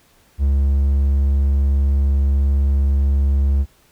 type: tone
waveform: triangle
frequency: 69.3 Hz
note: C#2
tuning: in tune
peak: -11 dBFS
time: 0.38-3.66 s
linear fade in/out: 50 ms
effects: pink hiss -55 dBFS RMS until 3.91 s